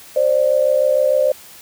sine tone pair together, 527 / 593.6 Hz, C5 / D5, +12 / +18 cents, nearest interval major second, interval 206 cents, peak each -15 dBFS, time 0.16-1.32 s, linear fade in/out 5 ms, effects white hiss -41 dBFS RMS until 1.61 s

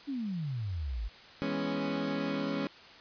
sine exponential sweep, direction down, 293.7 to 48 Hz, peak -32 dBFS, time 0.07-1.09 s, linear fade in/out 20 ms
30% pulse chord, C# minor seventh, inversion first, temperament equal, 164.81 / 207.7 / 246.9 / 277.2 Hz, E3 / G#3 / B3 / C#4, 0 / 0 / 0 / 0 cents, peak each -37 / -34 / -37 / -31 dBFS, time 1.42-2.67 s, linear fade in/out 0 ms
effects white hiss -52 dBFS RMS until 3 s + resampled to 11025 Hz

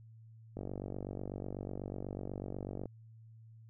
click train, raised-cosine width 2 ms, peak -27 dBFS, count 111, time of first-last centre 0.57-2.857 s, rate 48.1 Hz, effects added 112 Hz sine -53 dBFS peak until 3.69 s

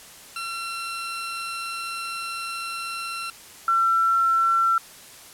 20% pulse / sine tone pair in turn, 1358 / 1349.4 Hz, F6 / E6, -49 / +40 cents, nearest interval unison, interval 11 cents, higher first, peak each -24 / -17 dBFS, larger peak second, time 0.36-3.3 / 3.68-4.78 s, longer first, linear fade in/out 2 ms, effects white hiss -45 dBFS RMS until 5.33 s + low-pass 12000 Hz 12 dB/octave

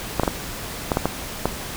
clicks, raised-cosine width 1 ms, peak -4 dBFS, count 7, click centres 0.197 / 0.234 / 0.278 / 0.918 / 0.971 / 1.056 / 1.456 s, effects pink hiss -32 dBFS RMS until 1.76 s

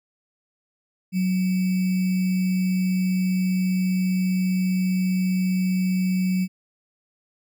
sine tone with sample-and-hold, 185 Hz, F#3, in tune, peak -19 dBFS, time 1.12-6.48 s, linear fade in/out 50 ms, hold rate 2450 Hz, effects none

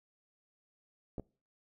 clicks, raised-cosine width 2 ms, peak -27 dBFS, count 2, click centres 1.182 / 1.197 s, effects noise-tail reverb RT60 0.4 s tail -25 dB re dry

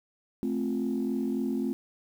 sine chord, F major, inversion first, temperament just, 218.3 / 261.9 / 349.2 Hz, A3 / C4 / F4, -13 / +2 / 0 cents, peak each -30 / -29 / -33 dBFS, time 0.43-1.73 s, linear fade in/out 0 ms, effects tanh soft clip ceiling -20 dBFS + 9-bit

